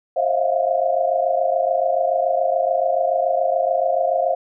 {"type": "tone cluster", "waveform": "sine", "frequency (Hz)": [533, 635, 682, 709], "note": ["C5", "D#5", "F5", "F5"], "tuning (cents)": [32, 35, -41, 26], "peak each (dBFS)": -22, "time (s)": [0.16, 4.35], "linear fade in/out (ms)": 10, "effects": []}